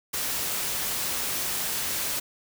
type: noise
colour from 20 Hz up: white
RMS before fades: -29 dBFS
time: 0.13-2.2 s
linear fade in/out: 10 ms
effects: none